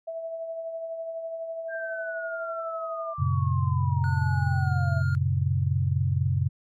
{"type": "tone with tremolo", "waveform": "sine", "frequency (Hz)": 657, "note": "E5", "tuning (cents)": -6, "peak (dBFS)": -29, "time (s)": [0.07, 3.14], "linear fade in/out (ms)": 10, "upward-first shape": "triangle", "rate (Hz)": 12, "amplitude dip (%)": 45}
{"type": "linear sweep", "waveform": "sine", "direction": "down", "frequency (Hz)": [1600, 650], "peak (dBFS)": -33, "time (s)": [1.68, 5.03], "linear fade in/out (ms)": 50}
{"type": "chord", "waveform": "sine", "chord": "F# major", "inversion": "none", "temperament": "equal with one note detuned", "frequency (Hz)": [92.5, 116.54, 136.6], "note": ["F#2", "A#2", "C#3"], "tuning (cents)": [0, 0, -25], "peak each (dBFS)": [-25, -28, -25], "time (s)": [3.18, 6.49], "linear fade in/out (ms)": 20}
{"type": "tone with pitch glide", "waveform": "triangle", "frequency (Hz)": [1458, 1410.8], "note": ["F#6", "F6"], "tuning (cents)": [-26, 17], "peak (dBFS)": -32, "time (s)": [4.04, 5.15], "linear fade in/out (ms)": 0, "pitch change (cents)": -57, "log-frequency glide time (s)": [4.6, 4.72]}
{"effects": ["MP3 96 kbps"]}